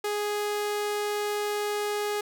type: tone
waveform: sawtooth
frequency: 415.3 Hz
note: G#4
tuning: in tune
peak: -23 dBFS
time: 0.04-2.21 s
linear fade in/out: 5 ms
effects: none